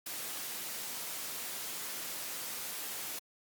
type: noise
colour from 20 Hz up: white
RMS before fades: -40 dBFS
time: 0.06-3.19 s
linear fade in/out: 5 ms
effects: high-pass 150 Hz 12 dB/octave + Opus 48 kbps